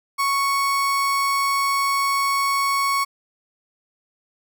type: tone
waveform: 35% pulse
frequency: 1108.7 Hz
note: C#6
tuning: in tune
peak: -17 dBFS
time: 0.18-3.05 s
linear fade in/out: 20 ms
effects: none